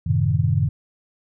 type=chord; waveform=sine; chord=F# diminished seventh; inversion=none; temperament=equal with one note detuned; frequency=92.5 / 110 / 130.81 / 154.22 Hz; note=F#2 / A2 / C3 / Eb3; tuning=0 / 0 / 0 / -15 cents; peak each=-22 dBFS; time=0.06-0.69 s; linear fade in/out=10 ms; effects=none